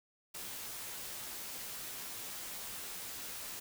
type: noise with comb filter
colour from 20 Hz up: white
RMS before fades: -44 dBFS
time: 0.34-3.6 s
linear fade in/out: 10 ms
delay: 13 ms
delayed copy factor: -0.55
effects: none